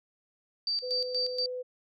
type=tone with tremolo; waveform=sine; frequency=4642 Hz; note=D8; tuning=21 cents flat; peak=-27 dBFS; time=0.67-1.46 s; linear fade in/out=2 ms; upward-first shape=square; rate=4.2 Hz; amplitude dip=75%
type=tone; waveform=sine; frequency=502 Hz; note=B4; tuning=28 cents sharp; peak=-33 dBFS; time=0.82-1.63 s; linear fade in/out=20 ms
effects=none